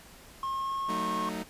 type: tone with pitch glide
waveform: triangle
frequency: 1075 to 1087.5 Hz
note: C6 to C#6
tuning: +47 to -33 cents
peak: -28 dBFS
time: 0.43-1.29 s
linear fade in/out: 2 ms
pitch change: +20 cents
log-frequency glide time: 0.53-0.83 s
type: chord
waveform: sawtooth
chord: D# diminished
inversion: first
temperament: just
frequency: 186.68 / 224 / 311.1 Hz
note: F#3 / A3 / D#4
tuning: +16 / +31 / 0 cents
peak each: -34 / -33 / -35 dBFS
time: 0.88-1.44 s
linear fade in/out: 20 ms
effects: pink hiss -52 dBFS RMS until 1.49 s + resampled to 32000 Hz